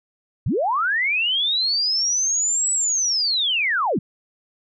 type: linear two-way sweep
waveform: sine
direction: up then down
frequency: 73.2 to 7920 to 128.2 Hz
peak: -18 dBFS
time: 0.46-3.99 s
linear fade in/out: 5 ms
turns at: 2.72 s
effects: none